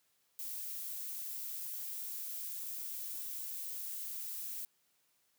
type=noise; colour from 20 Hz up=violet; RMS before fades=-42 dBFS; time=0.39-4.65 s; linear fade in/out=0 ms; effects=white hiss -75 dBFS RMS until 5.38 s + high-pass 80 Hz 12 dB/octave